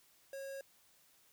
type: tone with notch filter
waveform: square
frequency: 545 Hz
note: C#5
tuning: 29 cents flat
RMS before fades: -45 dBFS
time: 0.33-0.61 s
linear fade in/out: 2 ms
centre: 3300 Hz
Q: 1.4
effects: white hiss -68 dBFS RMS until 1.32 s